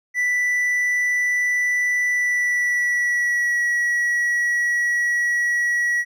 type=tone with pitch glide; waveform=triangle; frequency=1975.5 to 1923.7 Hz; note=B6 to B6; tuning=0 to -46 cents; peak=-16 dBFS; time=0.14-6.05 s; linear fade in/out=50 ms; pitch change=-46 cents; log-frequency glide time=2.09-3.62 s; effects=none